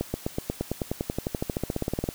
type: accelerating click train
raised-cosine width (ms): 2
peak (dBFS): -13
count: 26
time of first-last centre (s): 0.01-2.089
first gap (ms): 130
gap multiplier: 0.96
effects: white hiss -45 dBFS RMS until 2.14 s